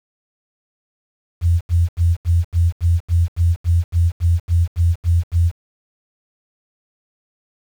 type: tone bursts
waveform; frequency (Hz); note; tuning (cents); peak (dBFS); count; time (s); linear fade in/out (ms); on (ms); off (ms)
sine; 85.4; F2; -38; -11; 15; 1.41-5.516; 50; 200; 79
effects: 7-bit